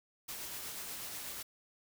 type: noise with tremolo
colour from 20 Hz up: white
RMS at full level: -42 dBFS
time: 0.28-1.43 s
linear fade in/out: 10 ms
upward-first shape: triangle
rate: 8.2 Hz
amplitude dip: 30%
effects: none